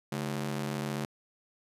sawtooth ring-modulated tone, 176.2 Hz, F3, 16 cents sharp, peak -25 dBFS, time 0.12-1.05 s, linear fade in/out 0 ms, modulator 37.4 Hz, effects resampled to 32000 Hz

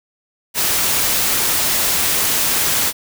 white noise, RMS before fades -17 dBFS, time 0.54-2.93 s, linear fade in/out 50 ms, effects none

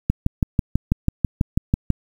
click train, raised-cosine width 5 ms, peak -4 dBFS, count 12, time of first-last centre 0.1-1.903 s, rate 6.1 Hz, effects 7-bit

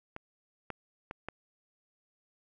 clicks, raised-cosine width 0.5 ms, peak -25 / -22 / -24 / -22 dBFS, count 4, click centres 0.164 / 0.703 / 1.111 / 1.286 s, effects none

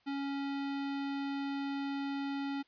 square tone, 278.2 Hz, C#4, 6 cents sharp, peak -35 dBFS, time 0.06-2.63 s, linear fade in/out 20 ms, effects white hiss -70 dBFS RMS until 2.67 s + resampled to 11025 Hz

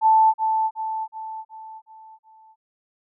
sine tone with echo, 880 Hz, A5, in tune, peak -12 dBFS, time 0.01-0.34 s, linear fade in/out 50 ms, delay 370 ms, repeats 6, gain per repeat -6 dB, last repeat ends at 2.56 s, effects none

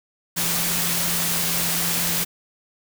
sine tone in noise, 170.7 Hz, F3, 39 cents flat, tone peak -31 dBFS, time 0.36-2.25 s, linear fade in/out 20 ms, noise white, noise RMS -23 dBFS, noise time 0.36-2.25 s, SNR -11 dB, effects none

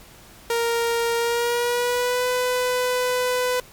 sawtooth tone with pitch glide, 466.2 to 499.7 Hz, A#4 to B4, 0 to +20 cents, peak -16 dBFS, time 0.5-3.6 s, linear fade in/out 2 ms, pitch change +120 cents, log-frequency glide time 1.17-2.26 s, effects pink hiss -47 dBFS RMS until 3.72 s + MP3 96 kbps

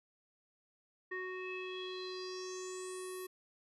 square tone with low-pass filter sweep, 370 Hz, F#4, in tune, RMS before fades -43 dBFS, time 1.11-3.27 s, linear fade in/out 10 ms, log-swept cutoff 1800 to 12000 Hz, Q 6.4, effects none

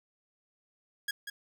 sawtooth tone with echo, 1653 Hz, G#6, 9 cents flat, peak -27 dBFS, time 1.08-1.11 s, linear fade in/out 5 ms, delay 190 ms, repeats 1, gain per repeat -7 dB, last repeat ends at 1.3 s, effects none

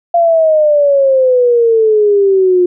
sine exponential sweep, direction down, 692 to 354.2 Hz, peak -6 dBFS, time 0.14-2.66 s, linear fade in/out 5 ms, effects none

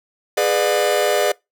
45% pulse chord, G# diminished seventh, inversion none, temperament just, 415.3 / 498.4 / 598 / 717.6 Hz, G#4 / B4 / D5 / F5, 0 / +16 / +31 / +47 cents, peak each -21 / -22 / -19 / -24 dBFS, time 0.37-1.32 s, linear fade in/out 5 ms, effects noise-tail reverb RT60 0.2 s tail -24 dB re dry

